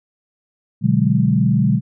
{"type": "chord", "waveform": "sine", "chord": "G# half-diminished seventh", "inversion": "first", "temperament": "equal", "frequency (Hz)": [123.47, 146.83, 185, 207.7], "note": ["B2", "D3", "F#3", "G#3"], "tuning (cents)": [0, 0, 0, 0], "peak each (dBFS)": -18, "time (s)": [0.81, 1.81], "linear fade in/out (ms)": 50, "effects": []}